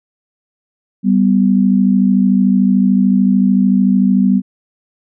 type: tone pair together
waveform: sine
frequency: 194.7 / 248.2 Hz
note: G3 / B3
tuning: -12 / +9 cents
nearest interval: major third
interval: 421 cents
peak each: -10 / -13 dBFS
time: 1.03-4.42 s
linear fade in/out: 50 ms
effects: none